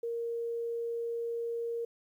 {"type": "tone", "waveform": "sine", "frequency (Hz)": 466.2, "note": "A#4", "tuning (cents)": 0, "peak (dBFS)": -32, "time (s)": [0.03, 1.85], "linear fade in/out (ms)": 5, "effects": ["11-bit"]}